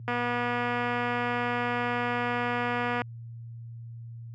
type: click train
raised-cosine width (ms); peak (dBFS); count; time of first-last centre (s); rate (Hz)
0.5; -15; 712; 0.08-3.018; 242
effects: added 116 Hz sine -33 dBFS peak until 4.34 s + high-pass 150 Hz 12 dB/octave